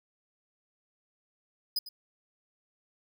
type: tone with echo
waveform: 45% pulse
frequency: 4993 Hz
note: D#8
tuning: 5 cents sharp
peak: -26 dBFS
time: 1.76-1.79 s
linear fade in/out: 5 ms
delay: 100 ms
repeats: 1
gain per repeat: -15 dB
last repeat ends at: 1.89 s
effects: none